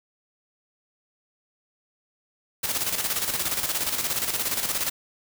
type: noise with tremolo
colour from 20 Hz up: white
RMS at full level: -25 dBFS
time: 2.63-4.9 s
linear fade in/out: 10 ms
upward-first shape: square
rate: 17 Hz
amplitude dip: 55%
effects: none